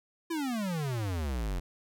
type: exponential sweep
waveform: square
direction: down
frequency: 344.9 to 42.13 Hz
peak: -31 dBFS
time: 0.3-1.6 s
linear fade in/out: 10 ms
effects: none